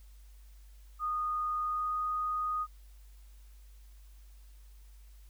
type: tone with pitch glide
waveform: sine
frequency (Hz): 1232 to 1240.6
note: D#6 to D#6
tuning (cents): -17 to -5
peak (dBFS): -30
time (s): 0.99-2.67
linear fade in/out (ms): 50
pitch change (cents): +12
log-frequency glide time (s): 1.61-1.97
effects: added 50 Hz sine -51 dBFS peak until 5.29 s + white hiss -67 dBFS RMS until 5.29 s